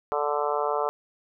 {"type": "harmonic tone", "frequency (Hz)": 146.83, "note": "D3", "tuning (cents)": 0, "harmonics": [3, 4, 5, 6, 7, 8, 9], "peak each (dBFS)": [-29, -30, -31, -32, -32, -33, -34], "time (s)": [0.12, 0.89], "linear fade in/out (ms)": 0, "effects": []}